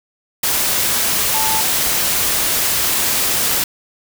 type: tone in noise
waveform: sine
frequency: 880 Hz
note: A5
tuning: in tune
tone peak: -20 dBFS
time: 1.34-1.61 s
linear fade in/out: 5 ms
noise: white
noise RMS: -17 dBFS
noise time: 0.43-3.64 s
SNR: -6 dB
effects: none